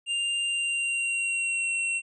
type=tone with pitch glide; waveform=square; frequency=2794 to 2725 Hz; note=F7 to F7; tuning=0 to -43 cents; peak=-26 dBFS; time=0.06-2.02 s; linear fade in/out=50 ms; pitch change=-43 cents; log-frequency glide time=0.41-1.72 s; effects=resampled to 22050 Hz